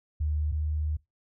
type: tone pair in turn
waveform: sine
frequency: 75.6 / 76.26 Hz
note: D#2 / D#2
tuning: -49 / -34 cents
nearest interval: unison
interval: 15 cents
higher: second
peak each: -25 / -26 dBFS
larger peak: first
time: 0.2-0.52 / 0.52-0.97 s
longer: second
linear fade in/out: 10 ms
effects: noise-tail reverb RT60 0.2 s tail -22 dB re dry